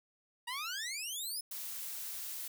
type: exponential sweep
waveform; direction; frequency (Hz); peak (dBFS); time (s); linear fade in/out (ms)
15% pulse; up; 932.3 to 5320; -31; 0.47-1.41; 10
type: noise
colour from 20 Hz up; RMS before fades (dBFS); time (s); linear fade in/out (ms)
blue; -42; 1.51-2.48; 5
effects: none